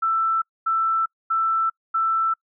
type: tone bursts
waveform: sine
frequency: 1329 Hz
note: E6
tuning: 14 cents sharp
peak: -18 dBFS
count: 4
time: 0.02-2.34 s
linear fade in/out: 10 ms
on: 400 ms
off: 240 ms
effects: noise-tail reverb RT60 0.1 s tail -26 dB re dry